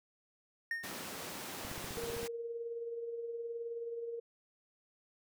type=tone with exponential decay; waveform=triangle; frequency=1840 Hz; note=A#6; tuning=23 cents flat; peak=-30 dBFS; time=0.71-1.07 s; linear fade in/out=2 ms; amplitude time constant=77 ms
type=high-pass noise; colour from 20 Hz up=pink; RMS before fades=-44 dBFS; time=0.83-2.28 s; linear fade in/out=10 ms; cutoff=190 Hz; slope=12 dB/octave
type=click train; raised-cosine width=5 ms; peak=-35 dBFS; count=10; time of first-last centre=1.65-2.231 s; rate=15.5 Hz
type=tone with tremolo; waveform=sine; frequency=466.2 Hz; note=A#4; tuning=in tune; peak=-36 dBFS; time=1.97-4.2 s; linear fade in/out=10 ms; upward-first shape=triangle; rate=19 Hz; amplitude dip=50%
effects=none